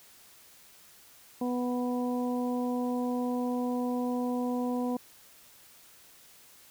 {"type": "harmonic tone", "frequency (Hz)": 246.9, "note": "B3", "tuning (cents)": 0, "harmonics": [1, 2, 3, 4], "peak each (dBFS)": [-29, -35, -39, -41], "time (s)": [1.41, 4.97], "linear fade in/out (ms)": 5, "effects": ["white hiss -56 dBFS RMS until 6.7 s"]}